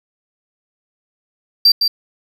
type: tone with echo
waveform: triangle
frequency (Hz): 4699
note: D8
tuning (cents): 0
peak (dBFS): -5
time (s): 1.65-1.72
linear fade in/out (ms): 5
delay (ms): 160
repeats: 1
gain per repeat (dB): -6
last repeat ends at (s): 1.88
effects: none